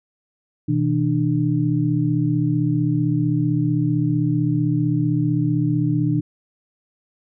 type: tone cluster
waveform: sine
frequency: 125.1 / 160.7 / 298.4 Hz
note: B2 / E3 / D4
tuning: +23 / -44 / +28 cents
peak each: -21 dBFS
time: 0.68-6.21 s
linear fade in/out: 10 ms
effects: none